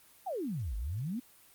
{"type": "exponential two-way sweep", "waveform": "sine", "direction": "down then up", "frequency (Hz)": [830.6, 48.77, 262], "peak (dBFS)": -33, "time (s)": [0.26, 1.2], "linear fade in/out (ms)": 10, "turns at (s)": 0.76, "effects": ["white hiss -60 dBFS RMS until 1.54 s", "Opus 32 kbps"]}